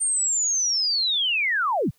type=linear sweep; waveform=sine; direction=down; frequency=8870 to 69.3 Hz; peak=-20 dBFS; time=0-1.91 s; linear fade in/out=20 ms; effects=white hiss -64 dBFS RMS until 1.98 s